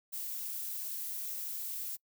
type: noise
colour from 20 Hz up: violet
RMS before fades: -39 dBFS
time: 0.12-1.97 s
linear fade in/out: 20 ms
effects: noise-tail reverb RT60 0.1 s tail -26 dB re dry